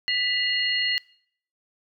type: tone cluster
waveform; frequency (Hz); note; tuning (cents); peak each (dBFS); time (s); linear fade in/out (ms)
sine; 1978 / 2847 / 4288; B6 / F7 / C8; +2 / +33 / +42; -26 / -26 / -27; 0.08-0.98; 0
effects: noise-tail reverb RT60 0.6 s tail -22 dB re dry